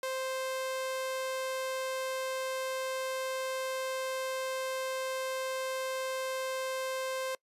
sawtooth tone, 523.3 Hz, C5, in tune, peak -29 dBFS, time 0.03-7.35 s, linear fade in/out 2 ms, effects noise-tail reverb RT60 0.1 s tail -24 dB re dry + resampled to 32000 Hz

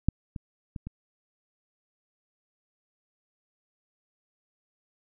clicks, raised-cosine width 5 ms, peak -9 / -23 / -23 / -24 dBFS, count 4, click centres 0.086 / 0.362 / 0.762 / 0.87 s, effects none

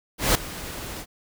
pink noise with ADSR envelope, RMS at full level -17 dBFS, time 0.18-1.06 s, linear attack 170 ms, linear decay 5 ms, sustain -18 dB, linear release 55 ms, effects none

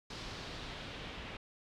pink noise with low-pass filter sweep, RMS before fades -45 dBFS, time 0.1-1.37 s, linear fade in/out 5 ms, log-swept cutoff 4700 to 2900 Hz, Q 1.7, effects none

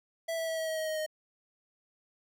square tone with pitch steps, 659.3 / 653.6 / 648 / 642.4 / 636.8 / 631.3 / 625.9 / 620.5 Hz, E5 / E5 / E5 / E5 / D#5 / D#5 / D#5 / D#5, 0 / -15 / -30 / -45 / +40 / +25 / +10 / -5 cents, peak -32 dBFS, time 0.28-1.064 s, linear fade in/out 10 ms, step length 98 ms, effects none

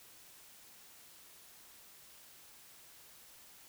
silence, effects white hiss -58 dBFS RMS until 3.68 s

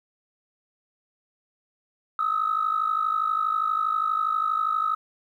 sine tone pair together, 1252 / 1304.4 Hz, D#6 / E6, +10 / -19 cents, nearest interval minor second, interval 71 cents, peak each -24 dBFS, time 2.19-4.95 s, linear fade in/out 2 ms, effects tanh soft clip ceiling -15 dBFS + 10-bit

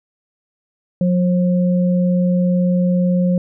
sine tone pair together, 180 / 534 Hz, F#3 / C5, -47 / +35 cents, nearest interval octave + perfect fifth, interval 1882 cents, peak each -13 / -22 dBFS, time 1.01-3.38 s, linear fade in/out 2 ms, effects none

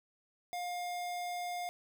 square tone, 709 Hz, F5, 26 cents sharp, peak -37 dBFS, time 0.53-1.69 s, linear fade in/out 0 ms, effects none

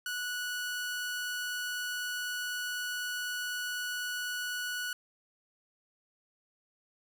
sawtooth tone, 1472 Hz, F#6, 9 cents flat, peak -30 dBFS, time 0.06-4.93 s, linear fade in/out 2 ms, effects none

